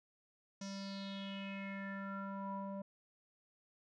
square tone with low-pass filter sweep, 196.3 Hz, G3, 3 cents sharp, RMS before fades -44 dBFS, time 0.61-2.82 s, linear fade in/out 5 ms, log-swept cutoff 5900 to 750 Hz, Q 5.8, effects none

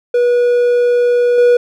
triangle tone with level steps, 485.3 Hz, B4, 30 cents flat, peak -7 / -4 dBFS, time 0.14-1.57 s, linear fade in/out 5 ms, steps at 1.38 s, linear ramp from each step 2 ms, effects none

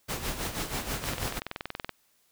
pink noise with tremolo, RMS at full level -31 dBFS, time 0.08-1.4 s, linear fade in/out 20 ms, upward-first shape sine, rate 6.2 Hz, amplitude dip 65%
click train, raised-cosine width 0.3 ms, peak -17 dBFS, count 19, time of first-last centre 1.04-1.893 s, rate 21.1 Hz
effects white hiss -68 dBFS RMS until 2.31 s

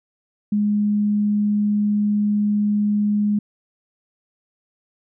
sine tone, 207.7 Hz, G#3, in tune, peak -16 dBFS, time 0.52-3.39 s, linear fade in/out 5 ms, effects none

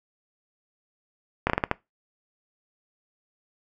slowing click train, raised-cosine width 0.5 ms, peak -6 dBFS, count 6, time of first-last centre 1.47-1.714 s, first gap 28 ms, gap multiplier 1.28, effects noise-tail reverb RT60 0.2 s tail -21 dB re dry

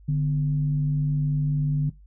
sine tone with frequency modulation, 146.83 Hz, D3, in tune, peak -20 dBFS, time 0.08-1.9 s, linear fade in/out 10 ms, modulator 105 Hz, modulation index 0.33, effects noise-tail reverb RT60 0.2 s tail -18 dB re dry + added 50 Hz sine -47 dBFS peak until 2.06 s

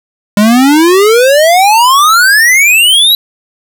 square exponential sweep, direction up, 201.2 to 3980 Hz, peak -4 dBFS, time 0.37-3.15 s, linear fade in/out 2 ms, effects 7-bit

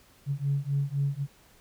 sine beating tone pair, 138.59 / 142.49 Hz, C#3 / C#3, 0 / +48 cents, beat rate 3.9 Hz, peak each -28 dBFS, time 0.26-1.27 s, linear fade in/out 50 ms, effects tanh soft clip ceiling -18 dBFS + pink hiss -59 dBFS RMS until 1.6 s

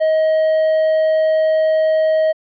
triangle tone, 631 Hz, D#5, 24 cents sharp, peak -10 dBFS, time 0-2.33 s, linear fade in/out 20 ms, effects resampled to 11025 Hz

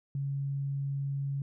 sine tone, 139 Hz, C#3, 5 cents sharp, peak -30 dBFS, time 0.15-1.42 s, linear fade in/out 2 ms, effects none

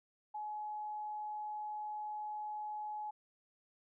sine tone, 846 Hz, G#5, 32 cents sharp, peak -39 dBFS, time 0.34-3.11 s, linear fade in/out 10 ms, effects none

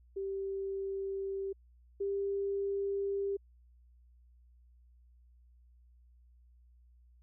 sine tone pair in turn, 390 / 397 Hz, G4 / G4, -9 / +22 cents, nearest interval unison, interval 31 cents, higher second, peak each -34 / -31 dBFS, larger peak second, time 0.16-1.53 / 2-3.37 s, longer neither, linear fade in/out 10 ms, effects added 60 Hz sine -59 dBFS peak until 7.22 s

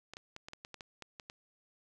clicks, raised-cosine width 0.2 ms, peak -28 dBFS, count 11, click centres 0.136 / 0.169 / 0.364 / 0.485 / 0.534 / 0.649 / 0.743 / 0.808 / 1.023 / 1.198 / 1.299 s, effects none

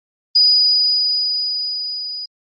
sine tone with level ramp, 4938 Hz, D#8, 14 cents flat, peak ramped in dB -8 to -25 dBFS, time 0.35-2.26 s, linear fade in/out 10 ms, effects Opus 32 kbps

